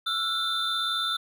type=tone cluster; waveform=triangle; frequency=1342 / 1441 / 3567 / 4001 Hz; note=E6 / F#6 / A7 / B7; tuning=+31 / -46 / +23 / +22 cents; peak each=-29 / -34 / -26 / -35 dBFS; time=0.06-1.17 s; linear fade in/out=10 ms; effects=none